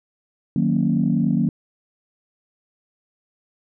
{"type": "chord", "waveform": "sine", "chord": "D# minor seventh", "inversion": "none", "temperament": "equal", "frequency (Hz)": [155.56, 185, 233.1, 277.2], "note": ["D#3", "F#3", "A#3", "C#4"], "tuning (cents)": [0, 0, 0, 0], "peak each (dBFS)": [-22, -21, -20, -25], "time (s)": [0.56, 1.49], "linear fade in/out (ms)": 2, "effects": ["tanh soft clip ceiling -7 dBFS"]}